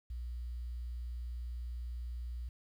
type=tone with quantisation; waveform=sine; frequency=60 Hz; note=B1; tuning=49 cents flat; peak=-38 dBFS; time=0.1-2.49 s; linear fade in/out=5 ms; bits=11; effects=none